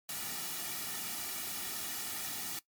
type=noise with comb filter; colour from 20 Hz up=white; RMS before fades=-39 dBFS; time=0.09-2.59 s; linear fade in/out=2 ms; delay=1.9 ms; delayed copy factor=-0.65; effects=noise-tail reverb RT60 0.1 s tail -18 dB re dry + MP3 96 kbps